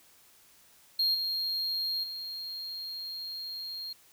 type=tone with level steps; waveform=triangle; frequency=4232 Hz; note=C8; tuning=19 cents sharp; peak=-23 / -28 / -35 dBFS; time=0.99-3.93 s; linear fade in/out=5 ms; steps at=1.14 / 2.03 s; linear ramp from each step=10 ms; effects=white hiss -60 dBFS RMS until 4.12 s